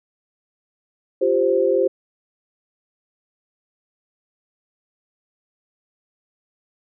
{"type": "chord", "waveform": "sine", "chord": "F suspended second", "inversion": "none", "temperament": "equal", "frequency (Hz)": [349.2, 392, 523.3], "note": ["F4", "G4", "C5"], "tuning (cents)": [0, 0, 0], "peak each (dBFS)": [-22, -19, -18], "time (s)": [1.21, 1.88], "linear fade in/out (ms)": 10, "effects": []}